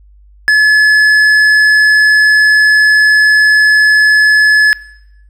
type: tone with tanh clipping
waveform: sine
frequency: 1713 Hz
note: A6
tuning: 47 cents flat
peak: -6 dBFS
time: 0.48-4.73 s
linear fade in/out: 0 ms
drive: 8 dB
effects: noise-tail reverb RT60 0.9 s tail -21 dB re dry + added 50 Hz sine -39 dBFS peak until 5.29 s